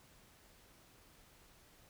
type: silence
effects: pink hiss -64 dBFS RMS until 1.89 s

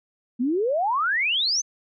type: exponential sweep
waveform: sine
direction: up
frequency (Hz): 230 to 6390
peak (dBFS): -20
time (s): 0.39-1.62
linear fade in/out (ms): 20
effects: none

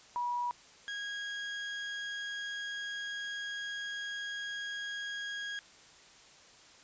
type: tone pair in turn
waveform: sine / 30% pulse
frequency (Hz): 969 / 1642.4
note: B5 / G#6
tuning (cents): -33 / -20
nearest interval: major sixth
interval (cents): 913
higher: second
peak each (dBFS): -31 / -34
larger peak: first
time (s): 0.16-0.51 / 0.88-5.59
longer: second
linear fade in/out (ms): 0
effects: white hiss -57 dBFS RMS until 6.83 s + resampled to 16000 Hz

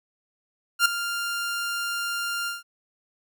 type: tone with ADSR envelope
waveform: sawtooth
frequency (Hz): 1396.9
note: F6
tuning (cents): 0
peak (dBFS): -10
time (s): 0.79-2.63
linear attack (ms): 65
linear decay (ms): 5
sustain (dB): -13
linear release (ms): 160
effects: none

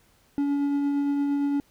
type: tone with tremolo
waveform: triangle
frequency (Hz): 284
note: C#4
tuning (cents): +42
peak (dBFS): -19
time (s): 0.38-1.6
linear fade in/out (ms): 0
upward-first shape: triangle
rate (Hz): 8.7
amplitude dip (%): 25
effects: pink hiss -62 dBFS RMS until 1.7 s

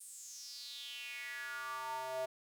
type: tone with high-pass filter sweep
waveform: square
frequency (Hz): 130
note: C3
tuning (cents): -11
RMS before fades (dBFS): -44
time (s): 0-2.26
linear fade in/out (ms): 10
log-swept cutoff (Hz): 9200 to 610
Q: 5.6
effects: none

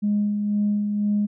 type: tone with tremolo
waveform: sine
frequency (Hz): 207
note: G#3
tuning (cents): -5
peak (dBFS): -17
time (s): 0.02-1.27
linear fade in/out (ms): 20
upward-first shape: sine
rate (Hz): 2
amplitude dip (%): 40
effects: tanh soft clip ceiling -14 dBFS

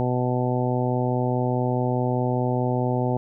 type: harmonic tone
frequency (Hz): 124.8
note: B2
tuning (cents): +19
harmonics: 1 / 2 / 3 / 4 / 5 / 6 / 7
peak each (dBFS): -24 / -27 / -29 / -30 / -31 / -32 / -32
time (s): 0-3.17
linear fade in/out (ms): 0
effects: none

